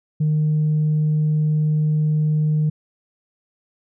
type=tone; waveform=sine; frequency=153.1 Hz; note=D#3; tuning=28 cents flat; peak=-14 dBFS; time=0.2-2.7 s; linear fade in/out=10 ms; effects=tanh soft clip ceiling -13 dBFS